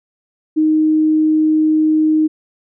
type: tone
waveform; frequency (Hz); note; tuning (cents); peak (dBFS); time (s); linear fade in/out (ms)
sine; 311.1; D#4; 0; -10; 0.56-2.28; 20
effects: none